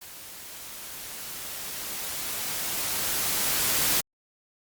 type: noise with level ramp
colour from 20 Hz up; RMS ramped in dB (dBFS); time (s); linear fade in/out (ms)
white; -44 to -23; 0.01-4.01; 10
effects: Opus 48 kbps